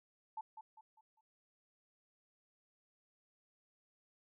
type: tone with echo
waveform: sine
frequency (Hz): 880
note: A5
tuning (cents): 0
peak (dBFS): -40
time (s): 0.37-0.41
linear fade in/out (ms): 5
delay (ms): 200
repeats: 4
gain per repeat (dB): -8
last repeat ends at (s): 1.21
effects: none